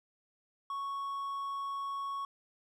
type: tone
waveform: triangle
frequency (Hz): 1108.7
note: C#6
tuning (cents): 0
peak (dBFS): -33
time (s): 0.7-2.25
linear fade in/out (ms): 2
effects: none